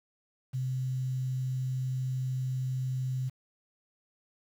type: tone with quantisation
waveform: sine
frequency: 129.5 Hz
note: C3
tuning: 17 cents flat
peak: -29 dBFS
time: 0.53-3.3 s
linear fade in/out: 20 ms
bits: 9
effects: none